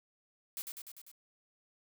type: noise with echo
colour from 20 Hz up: blue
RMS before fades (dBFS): -40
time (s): 0.57-0.62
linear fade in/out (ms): 0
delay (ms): 99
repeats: 5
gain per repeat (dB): -3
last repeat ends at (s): 1.115
effects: none